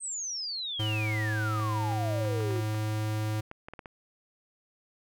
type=exponential sweep; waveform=sine; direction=down; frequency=8510 to 332 Hz; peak=-32 dBFS; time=0-2.64 s; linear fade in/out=50 ms
type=tone; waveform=square; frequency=107.7 Hz; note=A2; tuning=37 cents flat; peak=-29 dBFS; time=0.79-3.41 s; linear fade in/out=10 ms
type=clicks; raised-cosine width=0.5 ms; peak=-27 dBFS; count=12; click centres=1.598 / 1.92 / 2.251 / 2.405 / 2.509 / 2.562 / 2.746 / 3.514 / 3.685 / 3.736 / 3.792 / 3.858 s
effects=none